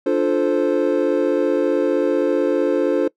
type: chord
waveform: triangle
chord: D minor seventh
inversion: none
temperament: equal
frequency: 293.7 / 349.2 / 440 / 523.3 Hz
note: D4 / F4 / A4 / C5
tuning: 0 / 0 / 0 / 0 cents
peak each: -19 dBFS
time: 0.06-3.08 s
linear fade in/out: 5 ms
effects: noise-tail reverb RT60 0.1 s tail -22 dB re dry